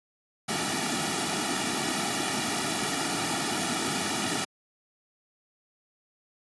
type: noise with comb filter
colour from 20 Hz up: pink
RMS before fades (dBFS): -28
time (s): 0.48-4.45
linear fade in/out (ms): 10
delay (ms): 1.9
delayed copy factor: -0.8
effects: high-pass 200 Hz 12 dB/octave + resampled to 24000 Hz